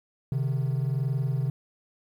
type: tone pair together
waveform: triangle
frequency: 131.19 / 152.6 Hz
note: C3 / D#3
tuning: +5 / -33 cents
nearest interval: minor third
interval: 262 cents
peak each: -23 / -27 dBFS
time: 0.32-1.5 s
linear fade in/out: 2 ms
effects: tanh soft clip ceiling -17 dBFS + 10-bit